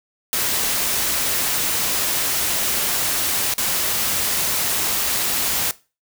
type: noise with dropouts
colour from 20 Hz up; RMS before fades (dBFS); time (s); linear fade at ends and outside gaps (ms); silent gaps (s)
white; -21; 0.33-5.71; 0; 3.538-3.581
effects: noise-tail reverb RT60 0.3 s tail -19 dB re dry